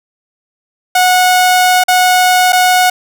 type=tone with dropouts; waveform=sawtooth; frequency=732 Hz; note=F#5; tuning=19 cents flat; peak=-3 dBFS; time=0.95-2.9 s; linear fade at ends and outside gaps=5 ms; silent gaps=1.838-1.882 / 2.523-2.529 s; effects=none